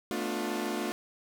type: chord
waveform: sawtooth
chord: B half-diminished seventh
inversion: third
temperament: equal with one note detuned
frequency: 220 / 246.9 / 293.7 / 355.1 Hz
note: A3 / B3 / D4 / F4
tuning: 0 / 0 / 0 / +29 cents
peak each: -32 / -35 / -33 / -31 dBFS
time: 0.11-0.92 s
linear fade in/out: 0 ms
effects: none